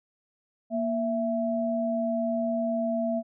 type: tone pair together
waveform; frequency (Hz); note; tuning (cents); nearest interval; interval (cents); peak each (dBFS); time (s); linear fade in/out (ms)
sine; 234.8 / 664; A#3 / E5; +13 / +12; octave + tritone; 1799; -28 / -27; 0.7-3.23; 50
effects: none